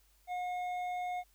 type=tone with hard clipping; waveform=sine; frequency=721 Hz; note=F#5; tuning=45 cents flat; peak=-36 dBFS; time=0.27-1.24 s; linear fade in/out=50 ms; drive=7 dB; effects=added 50 Hz sine -67 dBFS peak until 1.34 s + white hiss -70 dBFS RMS until 1.34 s